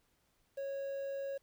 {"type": "tone with quantisation", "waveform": "triangle", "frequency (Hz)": 550, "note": "C#5", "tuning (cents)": -14, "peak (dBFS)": -35, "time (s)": [0.57, 1.38], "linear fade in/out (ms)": 10, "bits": 10, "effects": ["pink hiss -75 dBFS RMS until 1.42 s"]}